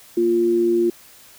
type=tone pair together; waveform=sine; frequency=233.1 / 348.7 Hz; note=A#3 / F4; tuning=0 / -3 cents; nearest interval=perfect fifth; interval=697 cents; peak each=-25 / -15 dBFS; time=0.17-0.9 s; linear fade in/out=5 ms; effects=white hiss -47 dBFS RMS until 1.38 s